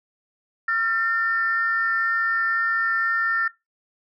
sine tone pair together, 1375.5 / 1801 Hz, F6 / A6, -27 / +40 cents, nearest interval perfect fourth, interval 467 cents, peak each -22 dBFS, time 0.68-3.48 s, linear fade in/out 5 ms, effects noise-tail reverb RT60 0.2 s tail -20 dB re dry + tanh soft clip ceiling -12 dBFS

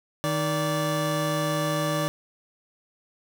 25% pulse tone pair together, 155.56 / 582.2 Hz, D#3 / D5, 0 / -15 cents, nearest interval octave + major seventh, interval 2285 cents, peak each -23 dBFS, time 0.24-2.08 s, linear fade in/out 0 ms, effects none

